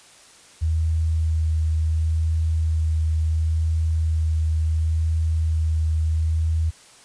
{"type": "tone with vibrato", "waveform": "sine", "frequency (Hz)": 79.8, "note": "D#2", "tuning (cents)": 44, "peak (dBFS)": -18, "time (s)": [0.61, 6.71], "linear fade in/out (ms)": 20, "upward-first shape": "sine", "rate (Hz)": 0.71, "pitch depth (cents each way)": 13, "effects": ["white hiss -49 dBFS RMS until 7.04 s", "resampled to 22050 Hz"]}